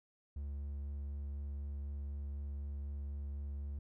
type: tone with vibrato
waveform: triangle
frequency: 71 Hz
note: C#2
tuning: 42 cents sharp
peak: -37 dBFS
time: 0.36-3.79 s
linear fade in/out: 5 ms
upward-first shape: sine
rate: 4 Hz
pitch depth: 10 cents each way
effects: none